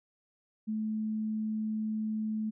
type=tone; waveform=sine; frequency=216.8 Hz; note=A3; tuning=25 cents flat; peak=-30 dBFS; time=0.67-2.51 s; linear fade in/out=20 ms; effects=none